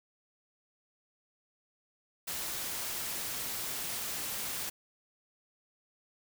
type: noise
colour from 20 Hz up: white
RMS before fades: -37 dBFS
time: 2.27-4.7 s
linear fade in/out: 10 ms
effects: none